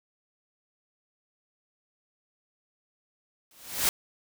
white noise with exponential growth, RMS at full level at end -21 dBFS, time 3.51-3.89 s, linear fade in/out 1 ms, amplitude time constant 82 ms, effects none

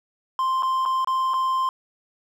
triangle tone with dropouts, 1046.5 Hz, C6, in tune, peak -18 dBFS, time 0.39-1.69 s, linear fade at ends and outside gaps 1 ms, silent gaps 0.624-0.631 / 0.853-0.859 / 1.046-1.073 / 1.336-1.34 s, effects none

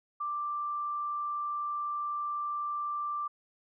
sine tone, 1178 Hz, D6, 5 cents sharp, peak -31 dBFS, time 0.2-3.28 s, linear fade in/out 10 ms, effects none

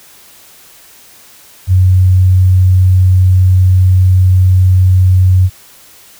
sine tone, 92.5 Hz, F#2, in tune, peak -4 dBFS, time 1.67-5.5 s, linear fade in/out 50 ms, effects white hiss -40 dBFS RMS until 6.19 s

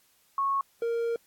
sine / triangle tone pair in turn, 1100 / 465.4 Hz, C#6 / A#4, -14 / -3 cents, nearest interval octave + minor third, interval 1489 cents, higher first, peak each -24 dBFS, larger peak neither, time 0.38-0.61 / 0.82-1.16 s, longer second, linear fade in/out 2 ms, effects white hiss -65 dBFS RMS until 1.26 s + AAC 64 kbps

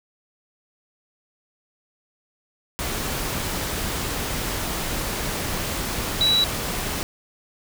sine tone in noise, 3916 Hz, B7, 15 cents flat, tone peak -16 dBFS, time 6.21-6.44 s, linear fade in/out 0 ms, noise pink, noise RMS -27 dBFS, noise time 2.79-7.03 s, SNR +8 dB, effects none

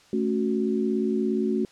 sine chord, F# minor, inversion first, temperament equal with one note detuned, 220 / 277.2 / 368.1 Hz, A3 / C#4 / F#4, 0 / 0 / -9 cents, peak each -25 / -29 / -26 dBFS, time 0.13-1.65 s, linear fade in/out 2 ms, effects white hiss -55 dBFS RMS until 1.71 s + low-pass 6000 Hz 12 dB/octave

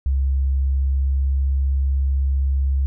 sine tone with pitch glide, 67.4 to 67.87 Hz, C#2 to C#2, -48 to -36 cents, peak -16 dBFS, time 0.06-2.86 s, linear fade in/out 0 ms, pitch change +12 cents, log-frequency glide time 0.62-1.44 s, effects none

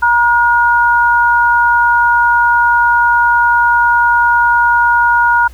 sine tone pair together, 950 / 1437 Hz, A#5 / F6, +33 / +49 cents, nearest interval perfect fifth, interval 716 cents, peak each -10 dBFS, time 0.02-5.48 s, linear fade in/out 10 ms, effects added 60 Hz sine -33 dBFS peak until 5.53 s + pink hiss -45 dBFS RMS until 5.53 s

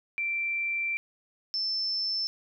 sine tone pair in turn, 2349 / 5301 Hz, D7 / E8, 0 / +9 cents, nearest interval octave + major second, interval 1409 cents, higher second, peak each -27 dBFS, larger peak neither, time 0.18-0.97 / 1.54-2.27 s, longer first, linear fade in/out 0 ms, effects none

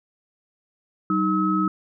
sine tone cluster, 190.9 / 310.9 / 1285 Hz, G3 / D#4 / E6, -46 / -1 / -45 cents, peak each -23 dBFS, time 1.1-1.68 s, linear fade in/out 2 ms, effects none

